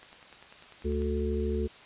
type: click train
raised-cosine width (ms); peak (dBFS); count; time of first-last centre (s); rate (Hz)
0.3; -34; 11; 0.03-1.02; 10.1
type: harmonic tone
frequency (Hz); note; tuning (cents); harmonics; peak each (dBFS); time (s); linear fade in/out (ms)
73.42; D2; 0; 1 / 3 / 5 / 6; -30 / -34 / -33 / -34; 0.84-1.68; 20
effects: white hiss -51 dBFS RMS until 1.85 s + resampled to 8000 Hz